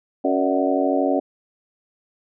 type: harmonic tone with a mistuned harmonic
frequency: 92.6 Hz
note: F#2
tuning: 2 cents sharp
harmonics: 3 / 4 / 5 / 6 / 7 / 8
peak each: -21 / -26 / -27 / -24 / -25 / -26 dBFS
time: 0.24-1.2 s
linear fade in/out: 10 ms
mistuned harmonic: 6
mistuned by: +71 cents
effects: none